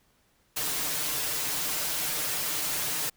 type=noise with comb filter; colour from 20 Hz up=white; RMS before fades=-30 dBFS; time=0.56-3.1 s; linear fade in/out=10 ms; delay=6.6 ms; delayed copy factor=+0.7; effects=pink hiss -67 dBFS RMS until 3.16 s